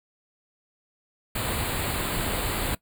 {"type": "band-stop noise", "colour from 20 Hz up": "pink", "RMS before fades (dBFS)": -28, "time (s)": [1.35, 2.75], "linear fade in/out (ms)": 5, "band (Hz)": [4600, 7300], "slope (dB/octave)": 96, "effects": ["noise-tail reverb RT60 0.1 s tail -20 dB re dry"]}